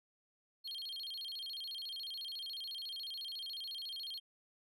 triangle tone with vibrato, 3700 Hz, A#7, 14 cents flat, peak -40 dBFS, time 0.64-4.2 s, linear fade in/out 20 ms, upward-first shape square, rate 14 Hz, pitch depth 260 cents each way, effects none

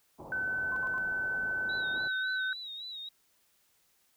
white low-pass noise, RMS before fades -47 dBFS, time 0.18-2.09 s, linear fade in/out 20 ms, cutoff 960 Hz, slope 48 dB/octave
sine tone, 1518 Hz, F#6, 44 cents sharp, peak -30 dBFS, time 0.32-2.53 s, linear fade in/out 2 ms
sine tone bursts, 1041 Hz, C6, 9 cents flat, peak -38 dBFS, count 3, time 0.72-0.981 s, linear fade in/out 0 ms, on 43 ms, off 66 ms
sine tone with vibrato, 3835 Hz, A#7, 48 cents sharp, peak -39 dBFS, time 1.69-3.09 s, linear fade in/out 5 ms, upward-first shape sine, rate 3.6 Hz, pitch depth 69 cents each way
effects white hiss -70 dBFS RMS until 4.16 s

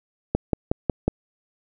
click train, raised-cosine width 2 ms, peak -6 dBFS, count 5, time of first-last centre 0.35-1.08 s, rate 5.48 Hz, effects none

